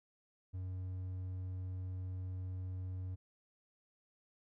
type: tone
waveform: triangle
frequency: 92.5 Hz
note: F#2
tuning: in tune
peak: -37 dBFS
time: 0.53-3.16 s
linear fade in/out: 20 ms
effects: none